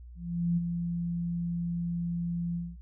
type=tone with ADSR envelope; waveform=sine; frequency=171.6 Hz; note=F3; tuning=30 cents flat; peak=-23 dBFS; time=0.15-2.77 s; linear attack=420 ms; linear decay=24 ms; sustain=-6 dB; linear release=220 ms; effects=added 60 Hz sine -44 dBFS peak until 2.81 s